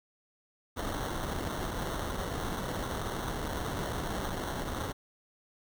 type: noise with sample-and-hold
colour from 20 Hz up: pink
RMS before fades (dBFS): -35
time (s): 0.76-4.93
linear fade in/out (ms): 20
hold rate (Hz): 2450
effects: none